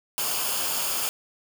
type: noise with comb filter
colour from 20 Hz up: white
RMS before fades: -27 dBFS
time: 0.18-1.09 s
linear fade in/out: 0 ms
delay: 0.51 ms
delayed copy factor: -0.55
effects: none